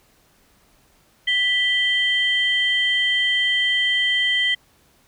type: tone pair together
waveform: sine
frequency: 1975.5 / 3138 Hz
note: B6 / G7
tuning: 0 / +1 cents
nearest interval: minor sixth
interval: 801 cents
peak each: -19 / -19 dBFS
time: 1.27-4.55 s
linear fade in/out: 10 ms
effects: tanh soft clip ceiling -9 dBFS + pink hiss -58 dBFS RMS until 5.07 s